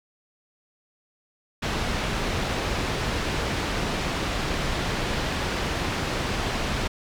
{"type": "low-pass noise", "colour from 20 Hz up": "pink", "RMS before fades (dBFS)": -27, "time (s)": [1.62, 6.88], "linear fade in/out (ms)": 10, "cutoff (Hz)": 4500, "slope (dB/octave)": 12, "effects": []}